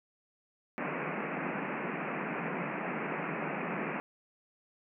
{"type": "band-pass noise", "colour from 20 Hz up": "pink", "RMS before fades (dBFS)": -36, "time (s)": [0.78, 4], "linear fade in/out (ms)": 0, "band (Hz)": [150, 2600], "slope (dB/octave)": 96, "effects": []}